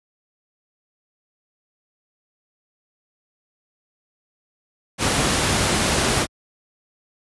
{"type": "noise", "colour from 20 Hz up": "pink", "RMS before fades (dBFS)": -19, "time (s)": [4.98, 6.27], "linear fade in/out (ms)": 50, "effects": ["high-pass 60 Hz 12 dB/octave", "resampled to 24000 Hz"]}